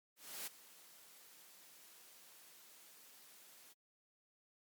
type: noise with ADSR envelope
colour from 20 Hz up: white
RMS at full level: -44 dBFS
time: 0.16-3.74 s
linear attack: 310 ms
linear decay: 11 ms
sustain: -17 dB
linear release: 22 ms
effects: high-pass 200 Hz 12 dB/octave + MP3 96 kbps